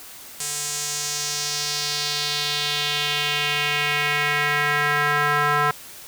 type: tone with band-pass filter sweep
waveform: square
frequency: 146.83 Hz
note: D3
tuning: in tune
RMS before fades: -23 dBFS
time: 0.4-5.71 s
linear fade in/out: 2 ms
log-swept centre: 8100 to 1300 Hz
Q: 2.2
effects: white hiss -41 dBFS RMS until 6.07 s